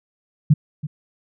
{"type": "tone with echo", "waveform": "sine", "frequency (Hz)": 150.1, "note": "D3", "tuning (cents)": 38, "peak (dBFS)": -8, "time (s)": [0.5, 0.54], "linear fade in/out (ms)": 10, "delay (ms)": 330, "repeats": 1, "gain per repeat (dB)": -15, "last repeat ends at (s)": 0.87, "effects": []}